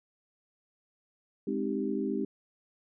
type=chord; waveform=sine; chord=Ab major seventh; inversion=none; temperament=equal; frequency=207.7 / 261.6 / 311.1 / 392 Hz; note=Ab3 / C4 / Eb4 / G4; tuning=0 / 0 / 0 / 0 cents; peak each=-34 / -34 / -35 / -34 dBFS; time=1.47-2.25 s; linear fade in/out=5 ms; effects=none